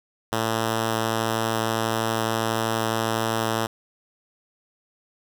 5% pulse tone, 112.3 Hz, A2, 36 cents sharp, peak -11 dBFS, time 0.32-3.67 s, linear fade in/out 10 ms, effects none

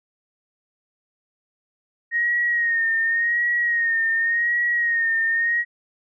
sine tone with vibrato, 1864.7 Hz, A#6, in tune, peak -18 dBFS, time 2.11-5.65 s, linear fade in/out 50 ms, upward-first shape sine, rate 0.89 Hz, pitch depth 47 cents each way, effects none

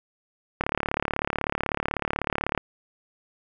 click train, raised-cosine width 0.5 ms, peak -9 dBFS, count 72, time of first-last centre 0.61-2.577 s, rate 36.1 Hz, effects none

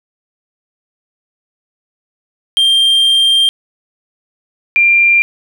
triangle / sine tone pair in turn, 3181 / 2383 Hz, G7 / D7, +25 / +25 cents, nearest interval perfect fourth, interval 500 cents, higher first, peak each -6 dBFS, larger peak neither, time 2.57-3.49 / 4.76-5.22 s, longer first, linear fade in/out 0 ms, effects none

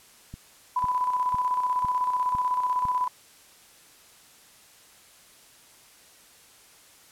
click train, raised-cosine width 5 ms, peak -26 dBFS, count 6, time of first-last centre 0.34-2.853 s, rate 1.99 Hz
sine tone with tremolo, 998 Hz, B5, 18 cents sharp, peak -21 dBFS, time 0.76-3.08 s, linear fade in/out 5 ms, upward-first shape square, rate 16 Hz, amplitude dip 45%
effects white hiss -54 dBFS RMS until 7.11 s + low-pass 12000 Hz 12 dB/octave

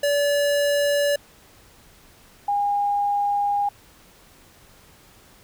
square / sine tone pair in turn, 575 / 813.2 Hz, D5 / G#5, -37 / -37 cents, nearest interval tritone, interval 600 cents, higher second, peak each -19 dBFS, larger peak neither, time 0.03-1.16 / 2.48-3.69 s, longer second, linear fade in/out 5 ms, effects pink hiss -52 dBFS RMS until 5.43 s

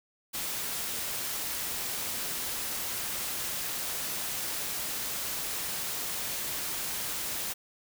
white noise, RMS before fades -34 dBFS, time 0.33-7.54 s, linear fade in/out 20 ms, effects none

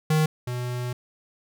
square tone pair in turn, 155.56 / 123.47 Hz, D#3 / B2, 0 / 0 cents, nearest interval major third, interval 400 cents, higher first, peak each -19 / -28 dBFS, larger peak first, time 0.1-0.26 / 0.47-0.93 s, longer second, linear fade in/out 5 ms, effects none

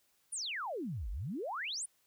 sine exponential two-way sweep, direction down then up, 10200 to 43.65 to 10200 Hz, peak -36 dBFS, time 0.32-1.86 s, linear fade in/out 10 ms, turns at 1.1 s, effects white hiss -73 dBFS RMS until 2.06 s

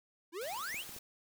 square exponential sweep, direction up, 311.1 to 3520 Hz, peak -39 dBFS, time 0.32-0.85 s, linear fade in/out 50 ms
white noise, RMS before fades -48 dBFS, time 0.41-0.99 s, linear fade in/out 5 ms
clicks, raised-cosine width 2 ms, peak -39 dBFS, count 3, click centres 0.744 / 0.893 / 0.964 s
effects none

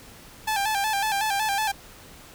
sawtooth tone with vibrato, 830.6 Hz, G#5, in tune, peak -19 dBFS, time 0.47-1.72 s, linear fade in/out 10 ms, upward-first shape square, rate 5.4 Hz, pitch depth 76 cents each way, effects pink hiss -47 dBFS RMS until 2.34 s

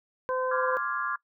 harmonic tone, 513 Hz, C5, 34 cents flat, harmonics 1 / 2 / 3, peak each -28 / -31 / -37 dBFS, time 0.29-0.77 s, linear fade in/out 0 ms
sine chord, D half-diminished seventh, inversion third, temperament equal, 1046.5 / 1174.7 / 1396.9 / 1661.2 Hz, C6 / D6 / F6 / Ab6, 0 / 0 / 0 / 0 cents, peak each -35 / -32 / -33 / -34 dBFS, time 0.51-1.16 s, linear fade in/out 5 ms
effects noise-tail reverb RT60 0.1 s tail -20 dB re dry

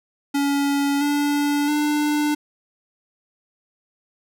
square tone with pitch steps, 282.1 / 289.5 / 297.2 Hz, C#4 / D4 / D4, +30 / -25 / +21 cents, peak -19 dBFS, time 0.34-2.35 s, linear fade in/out 10 ms, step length 670 ms, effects none

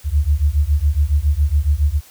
sine beating tone pair, 69.8 / 77 Hz, C#2 / D#2, +13 / -17 cents, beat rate 7.2 Hz, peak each -16 dBFS, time 0.04-2.01 s, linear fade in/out 50 ms, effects white hiss -46 dBFS RMS until 2.1 s

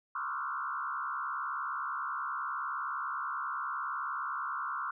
sine tone with frequency modulation, 1237 Hz, D#6, 10 cents flat, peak -33 dBFS, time 0.15-4.91 s, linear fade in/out 5 ms, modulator 69.6 Hz, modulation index 3, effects none

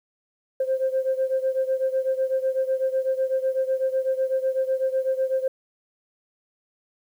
sine beating tone pair, 523.3 / 531.3 Hz, C5 / C5, 0 / +26 cents, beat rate 8 Hz, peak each -22 / -25 dBFS, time 0.6-5.48 s, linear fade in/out 5 ms, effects tanh soft clip ceiling -15 dBFS + 9-bit

